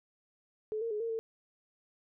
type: tone with pitch steps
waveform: sine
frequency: 431.6 / 459.9 / 421.5 / 459.1 / 450 Hz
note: A4 / A#4 / G#4 / A#4 / A4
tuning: -33 / -23 / +26 / -26 / +39 cents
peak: -32 dBFS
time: 0.72-1.19 s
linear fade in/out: 0 ms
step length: 94 ms
effects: none